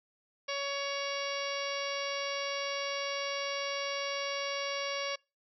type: harmonic tone with a mistuned harmonic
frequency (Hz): 560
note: C#5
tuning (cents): +18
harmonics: 1 / 2 / 3 / 4 / 5 / 6 / 7 / 8 / 9 / 10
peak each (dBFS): -37 / -40 / -44 / -40 / -42 / -45 / -47 / -44 / -50 / -44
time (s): 0.48-5.16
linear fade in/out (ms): 10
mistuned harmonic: 8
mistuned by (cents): +43
effects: noise-tail reverb RT60 0.3 s tail -26 dB re dry